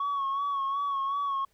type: tone with vibrato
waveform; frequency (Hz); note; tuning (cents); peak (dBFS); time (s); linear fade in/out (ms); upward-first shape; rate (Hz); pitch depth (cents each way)
sine; 1112; C#6; +5; -25; 0-1.45; 5; sine; 2.7; 43
effects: tanh soft clip ceiling -25 dBFS + pink hiss -70 dBFS RMS until 1.53 s